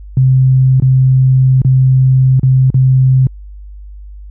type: tone with dropouts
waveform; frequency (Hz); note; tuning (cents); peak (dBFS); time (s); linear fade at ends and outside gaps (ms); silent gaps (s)
sine; 130.7; C3; -1; -5; 0.17-3.27; 2; 0.8-0.822 / 1.618-1.648 / 2.396-2.432 / 2.703-2.743
effects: added 50 Hz sine -28 dBFS peak until 4.3 s